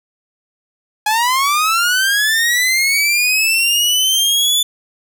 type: linear sweep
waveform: sawtooth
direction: up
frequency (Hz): 830.6 to 3492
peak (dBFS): -9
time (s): 1.06-4.63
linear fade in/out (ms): 5
effects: 8-bit